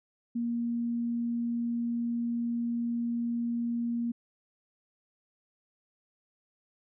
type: tone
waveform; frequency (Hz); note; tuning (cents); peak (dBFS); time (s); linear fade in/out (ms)
sine; 235.6; A#3; +19; -28; 0.35-4.12; 10
effects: none